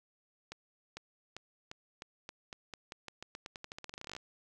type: accelerating click train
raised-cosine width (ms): 0.2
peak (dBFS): -26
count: 29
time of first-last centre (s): 0.52-4.165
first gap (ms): 450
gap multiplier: 0.88
effects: none